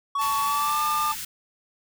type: tone with pitch glide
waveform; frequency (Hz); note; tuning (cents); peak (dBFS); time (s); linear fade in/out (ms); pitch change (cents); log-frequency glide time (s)
triangle; 1122 to 1202.5; C#6 to D6; +21 to +41; -21; 0.15-1.12; 5; +120; 0.41-0.8
type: tone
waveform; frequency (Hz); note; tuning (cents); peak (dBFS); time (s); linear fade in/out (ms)
45% pulse; 880; A5; 0; -29; 0.18-1.15; 20
type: band-stop noise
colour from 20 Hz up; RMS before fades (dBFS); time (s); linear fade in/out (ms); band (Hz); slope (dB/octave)
white; -34; 0.21-1.25; 5; 240 to 1400; 24
effects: none